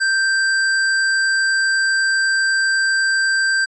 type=tone with sample-and-hold; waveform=sine; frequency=1568 Hz; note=G6; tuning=in tune; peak=-14 dBFS; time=0-3.66 s; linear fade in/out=20 ms; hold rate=6300 Hz; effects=resampled to 22050 Hz